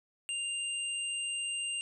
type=tone pair together; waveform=sine; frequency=2794 / 8368 Hz; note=F7 / C9; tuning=0 / -1 cents; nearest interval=octave + perfect fifth; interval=1899 cents; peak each=-34 / -38 dBFS; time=0.29-1.81 s; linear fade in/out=0 ms; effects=none